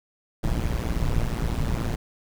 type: noise with amplitude modulation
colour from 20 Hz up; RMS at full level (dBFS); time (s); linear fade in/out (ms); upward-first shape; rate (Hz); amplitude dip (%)
brown; -21; 0.43-1.96; 10; sine; 116; 90
effects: none